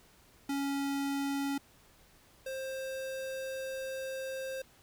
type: tone pair in turn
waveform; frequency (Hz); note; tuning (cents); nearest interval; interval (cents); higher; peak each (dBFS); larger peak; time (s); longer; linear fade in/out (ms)
square; 278.6 / 529.1; C#4 / C5; +9 / +19; major seventh; 1110; second; -32 / -37; first; 0.49-1.58 / 2.46-4.62; second; 5
effects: pink hiss -62 dBFS RMS until 4.82 s